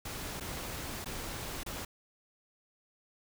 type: noise with dropouts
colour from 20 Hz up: pink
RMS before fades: -40 dBFS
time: 0.05-1.85 s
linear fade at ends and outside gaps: 5 ms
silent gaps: 0.4-0.407 / 1.045-1.058 / 1.634-1.662 s
effects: none